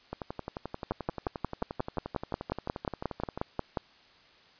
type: two click trains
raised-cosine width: 1 ms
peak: -21 / -15 dBFS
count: 38 / 17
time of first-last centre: 0.13-3.376 / 0.91-3.772 s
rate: 11.4 / 5.59 Hz
effects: white hiss -59 dBFS RMS until 4.59 s + resampled to 11025 Hz